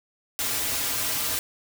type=noise with comb filter; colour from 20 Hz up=white; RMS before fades=-27 dBFS; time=0.39-1.39 s; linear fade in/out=0 ms; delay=5.4 ms; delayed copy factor=-0.8; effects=none